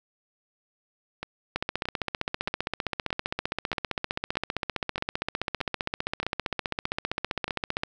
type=two click trains; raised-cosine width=0.3 ms; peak=-17 / -11 dBFS; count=11 / 97; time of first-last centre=1.23-7.48 / 1.56-7.835 s; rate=1.6 / 15.3 Hz; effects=none